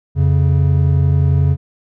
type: tone pair together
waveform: triangle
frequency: 87.31 / 138.6 Hz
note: F2 / C#3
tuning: 0 / 0 cents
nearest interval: minor sixth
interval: 800 cents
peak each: -11 dBFS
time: 0.15-1.57 s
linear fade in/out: 50 ms
effects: none